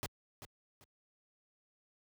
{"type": "noise with echo", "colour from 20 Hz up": "pink", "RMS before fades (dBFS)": -38, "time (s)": [0.03, 0.06], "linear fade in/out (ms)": 0, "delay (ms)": 390, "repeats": 2, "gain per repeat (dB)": -11, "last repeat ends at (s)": 0.84, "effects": ["high-pass 60 Hz 12 dB/octave"]}